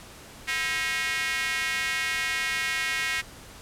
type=tone with high-pass filter; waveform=square; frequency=145.6 Hz; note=D3; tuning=15 cents flat; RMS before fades=-28 dBFS; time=0.47-3.22 s; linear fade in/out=20 ms; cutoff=2000 Hz; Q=3.1; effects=pink hiss -46 dBFS RMS until 3.61 s + low-pass 12000 Hz 12 dB/octave